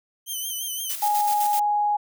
5% pulse tone with vibrato, 3090 Hz, G7, 26 cents flat, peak -20 dBFS, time 0.26-0.96 s, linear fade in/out 50 ms, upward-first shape sine, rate 5.8 Hz, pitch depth 60 cents each way
blue noise with tremolo, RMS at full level -29 dBFS, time 0.89-1.6 s, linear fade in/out 10 ms, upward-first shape square, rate 7.8 Hz, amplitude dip 50%
sine tone, 830.6 Hz, G#5, in tune, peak -19 dBFS, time 1.02-1.97 s, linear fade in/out 10 ms
effects none

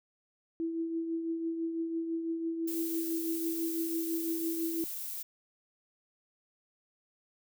sine tone with tremolo, 329.6 Hz, E4, in tune, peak -29 dBFS, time 0.6-4.84 s, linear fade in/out 0 ms, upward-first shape triangle, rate 6 Hz, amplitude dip 50%
violet noise, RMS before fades -39 dBFS, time 2.67-5.23 s, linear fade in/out 10 ms
effects none

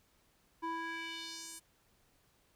square tone with band-pass filter sweep, 329.6 Hz, E4, in tune, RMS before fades -42 dBFS, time 0.62-1.6 s, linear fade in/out 20 ms, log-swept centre 840 to 9800 Hz, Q 2, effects pink hiss -71 dBFS RMS until 2.55 s

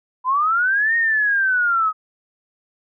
sine linear two-way sweep, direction up then down, 990 to 1864.7 to 1253 Hz, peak -15 dBFS, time 0.24-1.93 s, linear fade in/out 50 ms, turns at 0.96 s, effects none

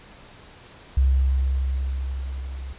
sine tone with level ramp, 66.3 Hz, C2, 23 cents sharp, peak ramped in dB -14 to -31 dBFS, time 0.97-2.73 s, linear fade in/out 5 ms, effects pink hiss -47 dBFS RMS until 2.78 s + resampled to 8000 Hz

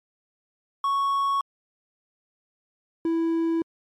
triangle tone pair in turn, 1108.7 / 329.8 Hz, C#6 / E4, 0 / +1 cents, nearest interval octave + major sixth, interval 2099 cents, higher first, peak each -19 dBFS, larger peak neither, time 0.84-1.41 / 3.05-3.62 s, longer neither, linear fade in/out 2 ms, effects MP3 64 kbps

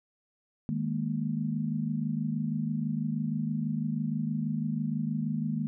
sine chord, D# suspended fourth, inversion none, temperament equal with one note detuned, 155.56 / 206.9 / 233.1 Hz, D#3 / G#3 / A#3, 0 / -6 / 0 cents, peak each -32 / -33 / -32 dBFS, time 0.69-5.67 s, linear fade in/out 0 ms, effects none

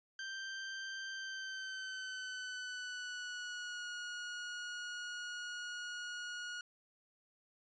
sawtooth tone with pitch glide, 1568 to 1446.2 Hz, G6 to F#6, 0 to -40 cents, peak -38 dBFS, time 0.19-6.61 s, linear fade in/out 2 ms, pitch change -140 cents, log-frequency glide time 1.11-3.88 s, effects resampled to 16000 Hz

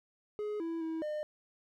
triangle tone with pitch steps, 420.1 / 330.6 / 323 / 605 Hz, G#4 / E4 / E4 / D#5, +20 / +5 / -35 / -49 cents, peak -32 dBFS, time 0.39-1.23 s, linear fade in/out 0 ms, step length 210 ms, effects none

